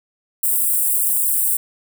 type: high-pass noise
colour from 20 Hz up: white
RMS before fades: -18 dBFS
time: 0.43-1.57 s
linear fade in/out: 5 ms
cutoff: 7900 Hz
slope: 96 dB/octave
effects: none